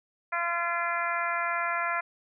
harmonic tone, 342.6 Hz, F4, 33 cents flat, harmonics 2 / 3 / 4 / 5 / 6 / 7, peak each -34 / -33 / -31 / -34 / -35 / -38 dBFS, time 0.32-2.01 s, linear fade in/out 10 ms, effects none

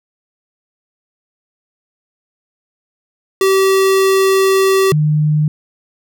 square / sine tone pair in turn, 385.1 / 151.68 Hz, G4 / D#3, -31 / -44 cents, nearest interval octave + major third, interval 1613 cents, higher first, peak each -10 dBFS, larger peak neither, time 3.41-4.92 / 4.92-5.48 s, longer first, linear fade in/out 2 ms, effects none

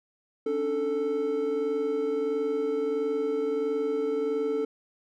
triangle tone cluster, 275.1 / 296.6 / 441.8 Hz, C#4 / D4 / A4, -13 / +17 / +7 cents, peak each -33 / -33 / -24 dBFS, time 0.46-4.65 s, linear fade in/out 5 ms, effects none

